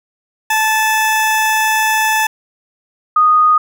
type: tone pair in turn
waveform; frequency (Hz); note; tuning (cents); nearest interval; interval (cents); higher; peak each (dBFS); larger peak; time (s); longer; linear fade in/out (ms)
20% pulse / sine; 873 / 1238.5; A5 / D#6; -14 / -8; tritone; 606; second; -7; neither; 0.5-2.27 / 3.16-3.58; first; 5
effects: none